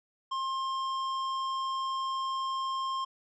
triangle tone with hard clipping, 1062 Hz, C6, 25 cents sharp, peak -32 dBFS, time 0.31-3.05 s, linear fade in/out 10 ms, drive 15 dB, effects low-pass 7000 Hz 12 dB/octave

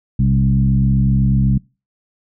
sine tone with frequency modulation, 129.5 Hz, C3, 17 cents flat, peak -11 dBFS, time 0.19-1.58 s, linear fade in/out 5 ms, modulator 68 Hz, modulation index 1.1, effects noise-tail reverb RT60 0.3 s tail -25 dB re dry

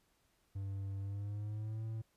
triangle tone with pitch glide, 98 to 111.28 Hz, G2 to A2, 0 to +20 cents, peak -36 dBFS, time 0.55-2.02 s, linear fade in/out 10 ms, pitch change +220 cents, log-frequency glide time 1-1.85 s, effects pink hiss -75 dBFS RMS until 2.16 s + resampled to 32000 Hz

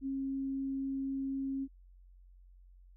sine tone, 270.4 Hz, C#4, 43 cents flat, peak -33 dBFS, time 0.01-1.68 s, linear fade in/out 50 ms, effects added 45 Hz sine -55 dBFS peak until 2.96 s

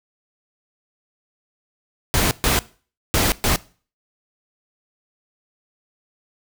pink noise bursts at uneven times, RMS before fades -18 dBFS, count 4, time 2.14-2.31 / 2.44-2.59 / 3.14-3.32 / 3.44-3.56 s, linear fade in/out 0 ms, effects noise-tail reverb RT60 0.4 s tail -20 dB re dry

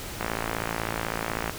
click train, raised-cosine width 0.5 ms, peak -12 dBFS, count 73, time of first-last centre 0.21-1.496 s, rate 56 Hz, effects pink hiss -37 dBFS RMS until 1.58 s

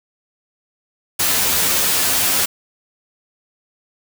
white noise with comb filter, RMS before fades -17 dBFS, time 1.19-2.46 s, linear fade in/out 10 ms, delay 11 ms, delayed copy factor +0.75, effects none

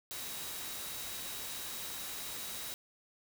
sine tone in noise, 3846 Hz, B7, 47 cents flat, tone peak -50 dBFS, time 0.11-2.74 s, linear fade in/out 0 ms, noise white, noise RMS -42 dBFS, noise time 0.11-2.74 s, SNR -11 dB, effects none

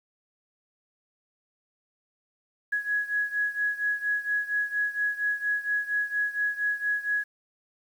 sine beating tone pair, 1672 / 1676.3 Hz, G#6 / G#6, +11 / +16 cents, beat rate 4.3 Hz, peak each -27 / -30 dBFS, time 2.72-7.24 s, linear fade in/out 10 ms, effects 9-bit

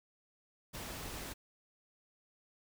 pink noise, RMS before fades -44 dBFS, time 0.73-1.34 s, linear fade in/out 20 ms, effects none

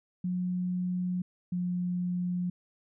sine tone pair in turn, 180.6 / 178.53 Hz, F#3 / F3, -42 / +38 cents, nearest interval unison, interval 20 cents, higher first, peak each -28 dBFS, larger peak neither, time 0.24-1.22 / 1.52-2.5 s, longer neither, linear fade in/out 5 ms, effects none

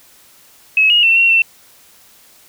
sine tone with pitch steps, 2574 / 2873 / 2693 / 2732 / 2692 Hz, E7 / F7 / E7 / F7 / E7, -42 / +48 / +36 / -39 / +36 cents, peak -8 dBFS, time 0.77-1.42 s, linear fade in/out 2 ms, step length 130 ms, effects white hiss -47 dBFS RMS until 2.48 s

